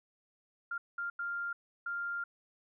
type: tone bursts at uneven times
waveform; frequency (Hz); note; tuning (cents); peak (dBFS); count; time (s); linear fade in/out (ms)
sine; 1396.9; F6; 0; -34; 4; 0.71-0.78 / 0.98-1.1 / 1.19-1.53 / 1.86-2.24; 5
effects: none